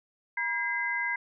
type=tone cluster; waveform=sine; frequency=958 / 1617 / 2047 Hz; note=A#5 / G#6 / C7; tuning=+47 / -47 / -38 cents; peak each=-35 / -32 / -30 dBFS; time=0.37-1.16 s; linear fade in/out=5 ms; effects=none